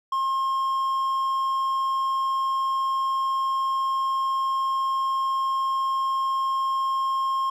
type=tone; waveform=triangle; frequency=1069 Hz; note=C6; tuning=37 cents sharp; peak=-20 dBFS; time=0.12-7.5 s; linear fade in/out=5 ms; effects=none